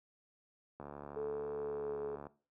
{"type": "click train", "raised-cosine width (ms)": 1, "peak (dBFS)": -32, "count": 107, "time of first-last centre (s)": [0.8, 2.268], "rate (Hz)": 72.2}
{"type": "tone with pitch glide", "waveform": "sine", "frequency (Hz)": [435.4, 425.7], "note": ["A4", "G#4"], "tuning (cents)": [-18, 43], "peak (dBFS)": -37, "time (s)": [1.16, 2.16], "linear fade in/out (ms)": 10, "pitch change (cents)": -39, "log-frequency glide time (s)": [1.53, 2]}
{"effects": ["noise-tail reverb RT60 0.4 s tail -19 dB re dry", "high-pass 100 Hz 12 dB/octave"]}